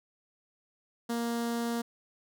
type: tone with notch filter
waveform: sawtooth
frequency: 234.3 Hz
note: A#3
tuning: 9 cents sharp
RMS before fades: -32 dBFS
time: 1.09-1.82 s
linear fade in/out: 10 ms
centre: 2400 Hz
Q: 1.9
effects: none